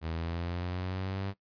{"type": "linear sweep", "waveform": "sawtooth", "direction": "up", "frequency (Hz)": [80.1, 98.8], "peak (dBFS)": -29, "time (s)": [0.01, 1.34], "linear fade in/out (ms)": 50, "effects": ["noise-tail reverb RT60 0.1 s tail -17 dB re dry", "resampled to 11025 Hz"]}